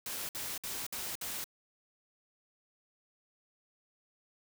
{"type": "noise bursts", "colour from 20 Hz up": "white", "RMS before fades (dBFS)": -39, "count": 5, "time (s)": [0.06, 1.442], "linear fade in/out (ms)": 2, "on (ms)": 230, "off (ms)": 58, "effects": []}